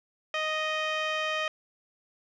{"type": "tone with low-pass filter", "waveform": "15% pulse", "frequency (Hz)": 622.3, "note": "D#5", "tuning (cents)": 0, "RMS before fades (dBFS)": -30, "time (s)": [0.34, 1.48], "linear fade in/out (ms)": 2, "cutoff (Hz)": 3600, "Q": 2.5, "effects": []}